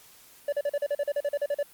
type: tone bursts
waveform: triangle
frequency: 576 Hz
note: D5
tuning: 34 cents flat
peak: -22 dBFS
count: 14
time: 0.48-1.63 s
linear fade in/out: 5 ms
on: 45 ms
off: 40 ms
effects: white hiss -54 dBFS RMS until 1.73 s + Opus 48 kbps